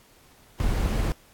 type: noise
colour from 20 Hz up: brown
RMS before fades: -24 dBFS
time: 0.6-1.12 s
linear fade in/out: 0 ms
effects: pink hiss -56 dBFS RMS until 1.33 s + AAC 64 kbps